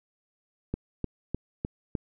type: click train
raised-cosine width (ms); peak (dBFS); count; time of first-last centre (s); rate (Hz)
3; -16; 5; 0.74-1.952; 3.3
effects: none